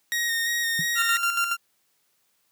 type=tone with vibrato; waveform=sawtooth; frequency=1864 Hz; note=A#6; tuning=1 cent flat; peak=-20 dBFS; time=0.12-1.17 s; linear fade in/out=0 ms; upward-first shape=square; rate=2.9 Hz; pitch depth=19 cents each way
type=tone with exponential decay; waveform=sine; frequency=165.2 Hz; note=E3; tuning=4 cents sharp; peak=-24 dBFS; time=0.79-0.87 s; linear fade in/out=0 ms; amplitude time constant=17 ms
type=tone with tremolo; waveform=30% pulse; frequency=1385 Hz; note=F6; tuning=15 cents flat; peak=-18 dBFS; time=0.95-1.57 s; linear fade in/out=50 ms; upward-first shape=square; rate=7.1 Hz; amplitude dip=50%
effects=white hiss -69 dBFS RMS until 2.51 s + high-pass 100 Hz 12 dB/octave